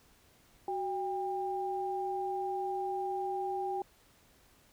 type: tone pair together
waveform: sine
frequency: 373 / 798.2 Hz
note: F#4 / G5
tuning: +14 / +31 cents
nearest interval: octave + minor second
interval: 1317 cents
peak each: -36 / -34 dBFS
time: 0.68-3.82 s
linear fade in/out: 2 ms
effects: pink hiss -64 dBFS RMS until 4.72 s